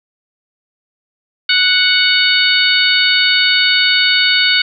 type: harmonic tone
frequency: 740 Hz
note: F#5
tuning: in tune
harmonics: 2 / 3 / 4 / 5 / 6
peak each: -16 / -16 / -16 / -16 / -16 dBFS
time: 1.49-4.62 s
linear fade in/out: 5 ms
effects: none